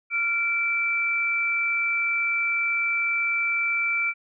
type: tone pair together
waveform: sine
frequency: 1385 / 2329 Hz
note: F6 / D7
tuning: -15 / -15 cents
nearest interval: major sixth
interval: 900 cents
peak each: -30 / -22 dBFS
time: 0.1-4.14 s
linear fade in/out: 50 ms
effects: none